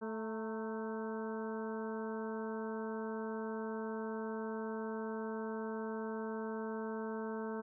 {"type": "harmonic tone with a mistuned harmonic", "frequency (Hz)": 220, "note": "A3", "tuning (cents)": 0, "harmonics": [1, 2, 3, 4, 5, 6, 7], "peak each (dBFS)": [-41, -41, -50, -48, -52, -53, -52], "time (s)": [0.01, 7.62], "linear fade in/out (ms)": 20, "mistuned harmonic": 4, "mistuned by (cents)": 53, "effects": []}